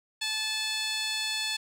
15% pulse tone with band-pass filter, 870 Hz, A5, 20 cents flat, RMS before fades -31 dBFS, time 0.21-1.57 s, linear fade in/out 10 ms, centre 5000 Hz, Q 2, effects none

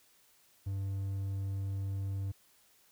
triangle tone, 97.6 Hz, G2, 7 cents flat, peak -31 dBFS, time 0.66-2.32 s, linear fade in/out 10 ms, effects white hiss -66 dBFS RMS until 2.91 s

